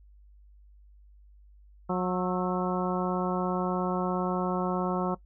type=harmonic tone with a mistuned harmonic; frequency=181.7 Hz; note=F#3; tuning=31 cents flat; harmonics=1 / 2 / 3 / 4 / 5 / 6 / 7; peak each=-29 / -32 / -34 / -35 / -36 / -37 / -37 dBFS; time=1.89-5.15 s; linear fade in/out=10 ms; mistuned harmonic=7; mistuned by=+56 cents; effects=noise-tail reverb RT60 0.1 s tail -19 dB re dry + added 50 Hz sine -52 dBFS peak until 5.25 s